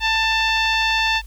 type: tone with low-pass filter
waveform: 10% pulse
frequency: 888 Hz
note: A5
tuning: 16 cents sharp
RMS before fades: -19 dBFS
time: 0-1.22 s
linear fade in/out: 50 ms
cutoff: 3500 Hz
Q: 1.1
effects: added 50 Hz sine -34 dBFS peak until 1.26 s + white hiss -53 dBFS RMS until 1.26 s